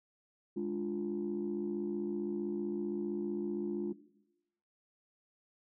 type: chord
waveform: sine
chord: D diminished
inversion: second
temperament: equal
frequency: 207.7 / 293.7 / 349.2 Hz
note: Ab3 / D4 / F4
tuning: 0 / 0 / 0 cents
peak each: -37 / -39 / -35 dBFS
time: 0.56-3.93 s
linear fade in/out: 10 ms
effects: noise-tail reverb RT60 0.9 s tail -17 dB re dry + tanh soft clip ceiling -27 dBFS